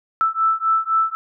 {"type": "beating tone pair", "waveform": "sine", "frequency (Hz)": [1318.5, 1322.4], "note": ["E6", "E6"], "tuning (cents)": [0, 5], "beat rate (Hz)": 3.9, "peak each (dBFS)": -19, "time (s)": [0.21, 1.15], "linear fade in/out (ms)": 0, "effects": []}